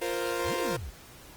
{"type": "chord", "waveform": "sawtooth", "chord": "F suspended fourth", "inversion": "none", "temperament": "equal", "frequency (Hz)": [349.2, 466.2, 523.3], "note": ["F4", "Bb4", "C5"], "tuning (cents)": [0, 0, 0], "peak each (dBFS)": -29, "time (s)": [0.01, 0.77], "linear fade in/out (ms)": 10}
{"type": "exponential two-way sweep", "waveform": "sine", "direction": "up then down", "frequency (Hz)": [50.2, 503, 50.2], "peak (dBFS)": -35, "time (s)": [0.44, 0.91], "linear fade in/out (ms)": 20, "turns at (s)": 0.57}
{"effects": ["pink hiss -50 dBFS RMS until 1.36 s", "Opus 24 kbps"]}